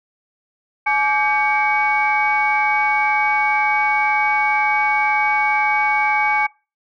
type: tone cluster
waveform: sine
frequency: 846 / 1163 / 1582 / 2249 Hz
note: G#5 / D6 / G6 / C#7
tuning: +32 / -17 / +15 / +24 cents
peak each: -18 / -25 / -24 / -18 dBFS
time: 0.86-6.47 s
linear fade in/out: 10 ms
effects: noise-tail reverb RT60 0.3 s tail -23 dB re dry + tanh soft clip ceiling -6 dBFS